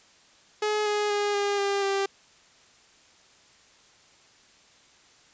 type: tone with pitch steps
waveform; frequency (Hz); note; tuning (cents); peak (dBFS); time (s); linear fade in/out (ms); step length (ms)
sawtooth; 423.2 / 417.1 / 411.2 / 405.3 / 399.4 / 393.7; G#4 / G#4 / G#4 / G#4 / G4 / G4; +33 / +7 / -17 / -42 / +32 / +8; -20; 0.62-2.06; 5; 240
effects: white hiss -57 dBFS RMS until 5.33 s + resampled to 16000 Hz